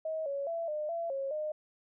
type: tone with pitch steps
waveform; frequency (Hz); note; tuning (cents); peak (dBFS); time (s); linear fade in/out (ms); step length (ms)
sine; 635 / 559 / 669 / 605 / 674 / 545 / 611; D#5 / C#5 / E5 / D#5 / E5 / C#5 / D#5; +35 / +14 / +25 / -49 / +38 / -29 / -32; -32; 0.05-1.52; 5; 210
effects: none